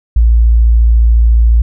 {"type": "tone", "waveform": "sine", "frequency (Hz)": 57.1, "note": "A#1", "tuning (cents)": -35, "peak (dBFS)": -4, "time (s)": [0.16, 1.62], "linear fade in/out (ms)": 5, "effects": []}